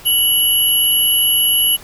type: tone pair together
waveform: sine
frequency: 2961 / 11273 Hz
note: F#7 / F9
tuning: +1 / +15 cents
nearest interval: octave + major seventh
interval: 2314 cents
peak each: -14 dBFS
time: 0.05-1.77 s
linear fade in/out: 20 ms
effects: pink hiss -39 dBFS RMS until 1.83 s

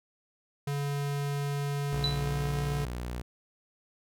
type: tone with pitch glide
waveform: square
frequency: 142.4 to 144.47 Hz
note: C#3 to D3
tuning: +47 to -28 cents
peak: -30 dBFS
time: 0.67-2.85 s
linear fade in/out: 5 ms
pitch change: +25 cents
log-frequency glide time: 2.09-2.61 s
type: tone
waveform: sawtooth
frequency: 60.7 Hz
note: B1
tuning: 29 cents flat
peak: -30 dBFS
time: 1.92-3.22 s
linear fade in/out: 10 ms
type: tone with exponential decay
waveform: sine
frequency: 3975 Hz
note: B7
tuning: 10 cents sharp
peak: -24 dBFS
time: 2.04-2.27 s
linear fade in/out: 1 ms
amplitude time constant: 48 ms
effects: none

